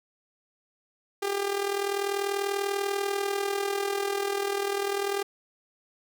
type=tone with amplitude modulation; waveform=sawtooth; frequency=399.5 Hz; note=G4; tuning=33 cents sharp; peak=-20 dBFS; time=1.22-5.23 s; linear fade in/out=10 ms; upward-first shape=sine; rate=40.3 Hz; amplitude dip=65%; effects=none